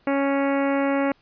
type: harmonic tone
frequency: 277.2 Hz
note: C#4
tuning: in tune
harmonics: 1 / 2 / 3 / 4 / 5 / 6 / 7 / 8 / 9 / 10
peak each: -22 / -24 / -30 / -33 / -34 / -37 / -36 / -36 / -43 / -44 dBFS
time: 0.07-1.12 s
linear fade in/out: 2 ms
effects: pink hiss -61 dBFS RMS until 1.21 s + resampled to 11025 Hz